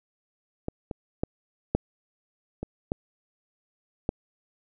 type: clicks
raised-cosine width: 2 ms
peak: -16 / -19 / -12 / -8 / -19 / -13 / -11 dBFS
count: 7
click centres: 0.684 / 0.912 / 1.235 / 1.75 / 2.63 / 2.919 / 4.091 s
effects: none